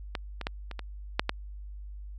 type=clicks; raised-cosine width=0.3 ms; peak=-15 / -19 / -14 / -23 / -21 / -7 / -10 dBFS; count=7; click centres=0.152 / 0.413 / 0.469 / 0.713 / 0.793 / 1.195 / 1.294 s; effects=added 50 Hz sine -39 dBFS peak until 2.18 s